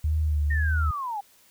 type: tone with vibrato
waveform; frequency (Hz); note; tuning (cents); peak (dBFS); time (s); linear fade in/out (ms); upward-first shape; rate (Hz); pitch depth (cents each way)
sine; 75.8; D#2; -45; -21; 0.04-0.91; 5; sine; 1.8; 47
type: linear sweep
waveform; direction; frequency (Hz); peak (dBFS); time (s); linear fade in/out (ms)
sine; down; 1861 to 783; -28; 0.5-1.21; 10
effects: white hiss -58 dBFS RMS until 1.5 s